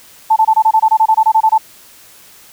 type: tone bursts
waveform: sine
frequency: 880 Hz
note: A5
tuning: in tune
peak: -6 dBFS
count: 15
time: 0.3-1.581 s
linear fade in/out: 10 ms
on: 63 ms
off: 24 ms
effects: white hiss -42 dBFS RMS until 2.52 s